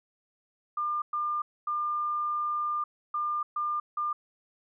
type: tone bursts at uneven times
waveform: sine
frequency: 1200 Hz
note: D6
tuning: 37 cents sharp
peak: -27 dBFS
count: 6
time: 0.77-1.02 / 1.13-1.42 / 1.67-2.84 / 3.14-3.43 / 3.56-3.8 / 3.97-4.13 s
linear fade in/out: 5 ms
effects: none